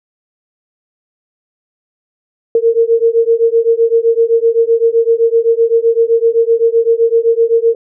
sine beating tone pair, 456 / 463.8 Hz, A#4 / A#4, -38 / -9 cents, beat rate 7.8 Hz, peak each -11 dBFS, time 2.55-7.75 s, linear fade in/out 2 ms, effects none

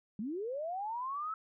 sine linear sweep, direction up, 192.4 to 1318.5 Hz, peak -35 dBFS, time 0.19-1.34 s, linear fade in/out 2 ms, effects none

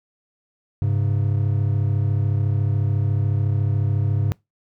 triangle tone pair together, 101.5 / 135.49 Hz, G#2 / C#3, -39 / -39 cents, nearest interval perfect fourth, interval 500 cents, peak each -17 / -21 dBFS, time 0.82-4.32 s, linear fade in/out 0 ms, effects noise-tail reverb RT60 0.2 s tail -24 dB re dry

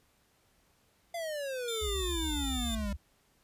square exponential sweep, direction down, 693 to 196 Hz, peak -35 dBFS, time 1.14-2.93 s, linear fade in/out 5 ms
sawtooth tone, 3573 Hz, A7, 26 cents sharp, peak -33 dBFS, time 1.68-2.75 s, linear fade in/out 2 ms
sine tone with vibrato, 61.74 Hz, B1, in tune, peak -34 dBFS, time 1.81-2.97 s, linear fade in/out 20 ms, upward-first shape square, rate 7.2 Hz, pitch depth 240 cents each way
effects pink hiss -69 dBFS RMS until 3.43 s + resampled to 32000 Hz

